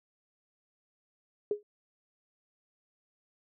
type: tone with exponential decay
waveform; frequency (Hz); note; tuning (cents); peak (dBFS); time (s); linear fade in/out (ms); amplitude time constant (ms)
sine; 415.3; G#4; 0; -23; 1.51-1.63; 2; 24
effects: none